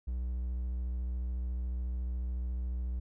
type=tone with vibrato; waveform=triangle; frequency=61.6 Hz; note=B1; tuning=4 cents flat; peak=-30 dBFS; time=0.07-3 s; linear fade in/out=10 ms; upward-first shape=sine; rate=14 Hz; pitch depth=28 cents each way; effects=none